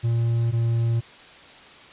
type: tone pair in turn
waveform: triangle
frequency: 116.54 / 116.04 Hz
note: A#2 / A#2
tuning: 0 / -7 cents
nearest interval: unison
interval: 7 cents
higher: first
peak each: -17 dBFS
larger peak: neither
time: 0.03-0.52 / 0.52-1.01 s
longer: neither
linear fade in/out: 20 ms
effects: white hiss -46 dBFS RMS until 1.92 s + resampled to 8000 Hz